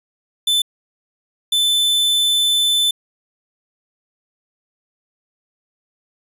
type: tone bursts at uneven times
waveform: 45% pulse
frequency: 3520 Hz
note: A7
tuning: in tune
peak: -14 dBFS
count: 2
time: 0.47-0.62 / 1.52-2.91 s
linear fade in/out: 5 ms
effects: resampled to 32000 Hz